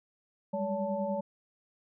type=tone cluster; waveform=sine; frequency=194.4 / 204.6 / 569 / 881 Hz; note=G3 / G#3 / C#5 / A5; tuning=-14 / -26 / +45 / +2 cents; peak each=-39 / -35 / -32 / -38 dBFS; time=0.53-1.21 s; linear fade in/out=10 ms; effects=none